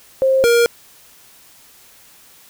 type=tone pair in turn; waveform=sine / square; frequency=530 / 471.1 Hz; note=C5 / A#4; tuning=+22 / +18 cents; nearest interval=major second; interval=204 cents; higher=first; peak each=-11 dBFS; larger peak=neither; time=0.22-0.44 / 0.44-0.66 s; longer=neither; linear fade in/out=0 ms; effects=white hiss -47 dBFS RMS until 2.49 s